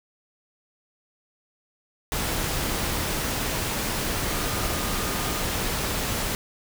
sine tone in noise, 1221 Hz, D#6, 33 cents flat, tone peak -37 dBFS, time 4.3-5.43 s, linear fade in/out 0 ms, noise pink, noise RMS -27 dBFS, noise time 2.12-6.35 s, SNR -13 dB, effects none

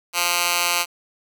10% pulse tone with high-pass filter, 174.61 Hz, F3, in tune, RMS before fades -21 dBFS, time 0.13-0.86 s, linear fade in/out 50 ms, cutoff 1600 Hz, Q 0.61, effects 7-bit

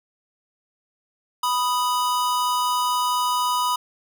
square tone pair together, 988.5 / 1244.5 Hz, B5 / D#6, +1 / 0 cents, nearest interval major third, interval 399 cents, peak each -22 / -26 dBFS, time 1.43-3.76 s, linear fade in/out 5 ms, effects none

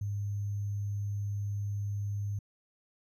sine tone with sample-and-hold, 101.8 Hz, G#2, 34 cents flat, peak -31 dBFS, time 0.01-2.39 s, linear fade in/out 5 ms, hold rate 6300 Hz, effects resampled to 32000 Hz

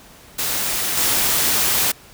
white noise with level steps, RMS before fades -22 / -18 dBFS, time 0.38-1.92 s, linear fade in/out 10 ms, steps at 0.97 s, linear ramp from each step 5 ms, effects pink hiss -45 dBFS RMS until 2.13 s

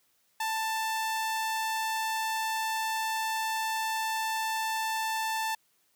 sawtooth tone, 885 Hz, A5, 10 cents sharp, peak -25 dBFS, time 0.4-5.55 s, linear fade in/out 5 ms, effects white hiss -70 dBFS RMS until 5.95 s + high-pass 80 Hz 12 dB/octave

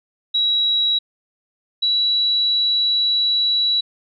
sine tone pair in turn, 3879 / 3920 Hz, B7 / B7, -32 / -14 cents, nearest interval unison, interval 18 cents, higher second, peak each -15 dBFS, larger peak neither, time 0.34-0.99 / 1.82-3.81 s, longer second, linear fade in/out 10 ms, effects none

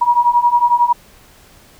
sine beating tone pair, 953 / 964 Hz, A#5 / B5, +38 / -42 cents, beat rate 11 Hz, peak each -14 / -12 dBFS, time 0.01-0.93 s, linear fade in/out 10 ms, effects pink hiss -46 dBFS RMS until 1.79 s

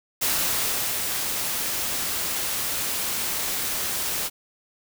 white noise with ADSR envelope, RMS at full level -23 dBFS, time 0.21-4.3 s, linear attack 14 ms, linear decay 770 ms, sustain -4 dB, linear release 39 ms, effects none

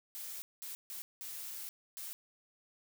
blue noise bursts at uneven times, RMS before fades -44 dBFS, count 5, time 0.15-0.42 / 0.62-0.75 / 0.9-1.02 / 1.21-1.69 / 1.97-2.13 s, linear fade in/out 0 ms, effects none

